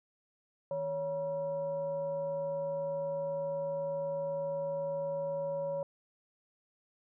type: tone with frequency modulation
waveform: sine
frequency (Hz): 559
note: C#5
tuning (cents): +14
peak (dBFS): -32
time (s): 0.71-5.83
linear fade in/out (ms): 2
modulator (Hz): 400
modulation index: 0.44
effects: none